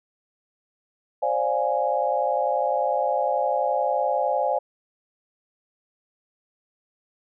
sine chord, D half-diminished seventh, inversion third, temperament equal with one note detuned, 527.5 / 587.3 / 698.5 / 830.6 Hz, C5 / D5 / F5 / Ab5, +14 / 0 / 0 / 0 cents, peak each -26 / -26 / -27 / -25 dBFS, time 1.22-4.59 s, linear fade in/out 10 ms, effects none

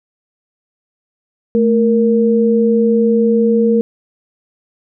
sine tone pair together, 220 / 466.2 Hz, A3 / A#4, 0 / 0 cents, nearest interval octave + minor second, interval 1300 cents, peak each -12 dBFS, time 1.55-3.81 s, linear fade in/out 0 ms, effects none

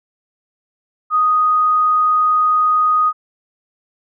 sine tone, 1244.5 Hz, D#6, in tune, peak -11 dBFS, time 1.1-3.13 s, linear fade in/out 50 ms, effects none

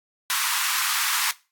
pink high-pass noise, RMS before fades -24 dBFS, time 0.3-1.31 s, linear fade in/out 0 ms, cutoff 970 Hz, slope 48 dB/octave, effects noise-tail reverb RT60 0.3 s tail -19 dB re dry + AAC 64 kbps

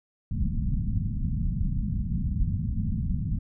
pink low-pass noise, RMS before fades -27 dBFS, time 0.31-3.39 s, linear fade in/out 5 ms, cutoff 220 Hz, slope 48 dB/octave, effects none

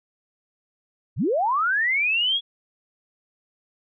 sine linear sweep, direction up, 69.3 to 3384 Hz, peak -19 dBFS, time 1.16-2.41 s, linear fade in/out 50 ms, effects none

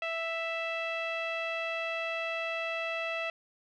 sawtooth tone with low-pass filter, 660 Hz, E5, 2 cents sharp, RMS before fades -34 dBFS, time 0.02-3.3 s, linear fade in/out 2 ms, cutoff 2700 Hz, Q 4.2, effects none

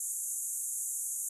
pink band-pass noise, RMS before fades -36 dBFS, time 0-1.29 s, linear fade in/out 5 ms, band 6600 to 12000 Hz, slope 96 dB/octave, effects none

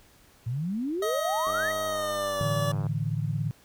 sine exponential sweep, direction up, 109.7 to 1975.5 Hz, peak -27 dBFS, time 0.46-1.72 s, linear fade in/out 10 ms
25% pulse tone with pitch glide, 631 to 575.3 Hz, D#5 to D5, +24 to -36 cents, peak -24 dBFS, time 1.02-2.72 s, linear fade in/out 5 ms, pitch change -160 cents, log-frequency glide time 1.86-2.43 s
click train, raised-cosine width 1 ms, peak -26 dBFS, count 139, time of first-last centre 1.47-2.867 s, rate 98.8 Hz
sine chord, A suspended fourth, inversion none, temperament equal, 110 / 146.83 / 164.81 Hz, A2 / D3 / E3, 0 / 0 / 0 cents, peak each -30 / -29 / -33 dBFS, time 2.41-3.51 s, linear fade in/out 0 ms
effects pink hiss -58 dBFS RMS until 3.64 s

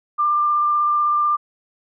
sine tone with vibrato, 1191 Hz, D6, 24 cents sharp, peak -15 dBFS, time 0.18-1.37 s, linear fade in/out 20 ms, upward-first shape sine, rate 16 Hz, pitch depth 10 cents each way, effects none

